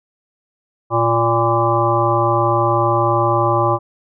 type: harmonic tone with a mistuned harmonic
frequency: 116.3 Hz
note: A#2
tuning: 4 cents flat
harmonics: 1 / 3 / 5 / 7 / 9 / 10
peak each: -20 / -20 / -20 / -20 / -20 / -20 dBFS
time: 0.9-3.79 s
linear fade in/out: 50 ms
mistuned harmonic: 9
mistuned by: -46 cents
effects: none